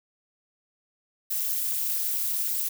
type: noise with amplitude modulation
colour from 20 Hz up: violet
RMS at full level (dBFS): -24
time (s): 1.3-2.69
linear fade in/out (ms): 10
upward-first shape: sine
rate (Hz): 220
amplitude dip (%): 85
effects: none